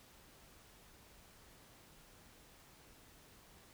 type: silence
effects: pink hiss -62 dBFS RMS until 3.73 s